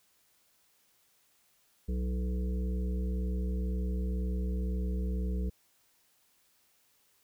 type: harmonic tone with a mistuned harmonic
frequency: 62 Hz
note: B1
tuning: 7 cents sharp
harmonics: 1 / 3 / 5 / 7 / 8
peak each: -30 / -37 / -47 / -45 / -51 dBFS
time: 1.88-5.5 s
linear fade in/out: 10 ms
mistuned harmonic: 5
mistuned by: +53 cents
effects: white hiss -69 dBFS RMS until 7.23 s